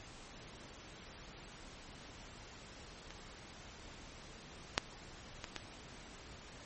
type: clicks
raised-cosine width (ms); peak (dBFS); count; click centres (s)
0.2; -30 / -10 / -23 / -21; 4; 3.106 / 4.779 / 5.442 / 5.563
effects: pink hiss -53 dBFS RMS until 6.65 s + MP3 32 kbps